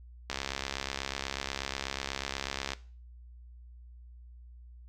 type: click train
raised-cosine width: 0.2 ms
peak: -15 dBFS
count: 167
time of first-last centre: 0.3-2.734 s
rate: 68.2 Hz
effects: noise-tail reverb RT60 0.4 s tail -19 dB re dry + added 60 Hz sine -48 dBFS peak until 4.88 s